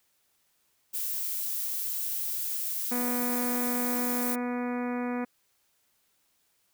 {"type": "noise", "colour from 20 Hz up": "violet", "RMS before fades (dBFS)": -32, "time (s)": [0.93, 4.36], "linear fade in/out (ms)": 20}
{"type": "harmonic tone", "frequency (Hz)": 245, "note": "B3", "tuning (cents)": -14, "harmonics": [1, 2, 3, 4, 5, 6, 7, 8, 9, 10], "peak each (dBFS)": [-30, -36, -40, -42, -44, -46, -47, -48, -49, -50], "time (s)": [2.91, 5.25], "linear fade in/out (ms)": 10}
{"effects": ["white hiss -71 dBFS RMS until 6.73 s"]}